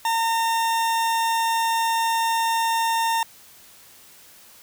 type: tone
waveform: 40% pulse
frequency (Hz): 912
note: A#5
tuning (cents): -38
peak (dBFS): -19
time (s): 0.05-3.23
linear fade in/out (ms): 2
effects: white hiss -49 dBFS RMS until 4.62 s